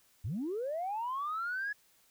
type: linear sweep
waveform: sine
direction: up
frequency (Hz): 77.78 to 1700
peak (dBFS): -32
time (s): 0.24-1.73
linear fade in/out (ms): 10
effects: tanh soft clip ceiling -29 dBFS + white hiss -67 dBFS RMS until 2.1 s